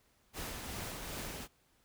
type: noise with tremolo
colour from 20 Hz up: pink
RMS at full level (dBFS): -41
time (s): 0.33-1.48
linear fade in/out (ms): 50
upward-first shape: triangle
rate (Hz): 2.6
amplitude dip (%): 35
effects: pink hiss -71 dBFS RMS until 1.84 s